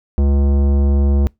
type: tone with tanh clipping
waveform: sine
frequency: 70.1 Hz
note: C#2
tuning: 20 cents sharp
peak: -13 dBFS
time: 0.18-1.27 s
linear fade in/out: 0 ms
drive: 16 dB
effects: noise-tail reverb RT60 0.2 s tail -25 dB re dry